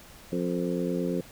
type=harmonic tone with a mistuned harmonic; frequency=88.9 Hz; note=F2; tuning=31 cents sharp; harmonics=2 / 3 / 4 / 5 / 6; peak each=-30 / -32 / -33 / -34 / -35 dBFS; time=0.32-1.21 s; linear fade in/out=5 ms; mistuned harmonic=6; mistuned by=-35 cents; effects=pink hiss -50 dBFS RMS until 1.31 s